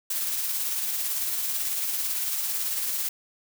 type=noise with tremolo; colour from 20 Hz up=blue; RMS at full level=-27 dBFS; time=0.1-3.09 s; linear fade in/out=5 ms; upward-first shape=sine; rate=18 Hz; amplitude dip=30%; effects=none

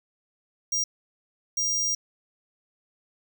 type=tone bursts at uneven times; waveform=square; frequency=5700 Hz; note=F8; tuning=34 cents sharp; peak=-24 dBFS; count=2; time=0.72-0.84 / 1.57-1.95 s; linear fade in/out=5 ms; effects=none

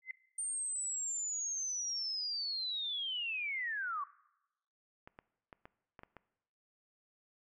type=tone with exponential growth; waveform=sine; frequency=2055 Hz; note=C7; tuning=32 cents flat; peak=-34 dBFS; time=0.02-0.11 s; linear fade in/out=2 ms; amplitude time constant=18 ms
type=linear sweep; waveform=sine; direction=down; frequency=8870 to 1096 Hz; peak=-35 dBFS; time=0.38-4.04 s; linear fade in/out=5 ms
type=clicks; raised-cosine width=0.5 ms; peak=-35 dBFS; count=7; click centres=5.075 / 5.189 / 5.528 / 5.655 / 5.992 / 6.034 / 6.167 s
effects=noise-tail reverb RT60 0.9 s tail -20 dB re dry

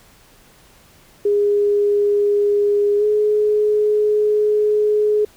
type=tone with pitch glide; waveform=sine; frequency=410 to 421.8 Hz; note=G#4 to G#4; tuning=-22 to +27 cents; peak=-13 dBFS; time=1.25-5.25 s; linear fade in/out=5 ms; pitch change=+49 cents; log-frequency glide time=2.98-3.04 s; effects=pink hiss -50 dBFS RMS until 5.36 s

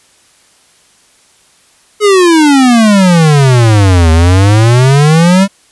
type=exponential two-way sweep; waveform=square; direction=down then up; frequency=428.4 to 79.3 to 200.6 Hz; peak=-4 dBFS; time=2-5.48 s; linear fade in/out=50 ms; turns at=4.11 s; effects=white hiss -47 dBFS RMS until 5.71 s + resampled to 24000 Hz

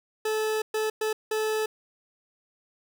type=tone bursts at uneven times; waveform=40% pulse; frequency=433.9 Hz; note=A4; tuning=24 cents flat; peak=-24 dBFS; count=4; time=0.25-0.62 / 0.74-0.9 / 1.01-1.13 / 1.31-1.66 s; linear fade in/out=5 ms; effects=none

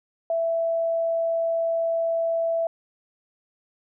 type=tone; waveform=sine; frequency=663 Hz; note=E5; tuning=10 cents sharp; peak=-21 dBFS; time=0.3-2.67 s; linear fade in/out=2 ms; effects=none

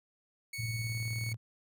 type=tone; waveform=sawtooth; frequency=2218 Hz; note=C#7; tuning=in tune; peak=-35 dBFS; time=0.53-1.33 s; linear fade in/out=5 ms
type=tone with tremolo; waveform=sine; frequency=113.7 Hz; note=A#2; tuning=43 cents flat; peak=-32 dBFS; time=0.58-1.37 s; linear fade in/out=20 ms; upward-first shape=square; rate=19 Hz; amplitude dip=45%
effects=none

